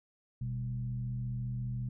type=tone with frequency modulation; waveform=sine; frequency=123.47 Hz; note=B2; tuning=in tune; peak=-33 dBFS; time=0.41-1.89 s; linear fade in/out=5 ms; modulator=74.6 Hz; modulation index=0.56; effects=none